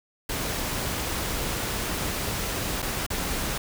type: noise with dropouts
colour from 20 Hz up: pink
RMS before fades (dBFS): -29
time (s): 0.29-3.58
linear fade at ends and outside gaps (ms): 5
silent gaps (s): 2.821-2.825 / 3.065-3.102
effects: none